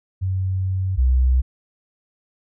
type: tone pair in turn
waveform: sine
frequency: 94.2 / 63.72 Hz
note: F#2 / C2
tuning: +32 / -45 cents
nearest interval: perfect fifth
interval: 677 cents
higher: first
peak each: -19 / -13 dBFS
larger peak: second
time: 0.21-0.97 / 0.97-1.42 s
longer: first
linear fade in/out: 20 ms
effects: none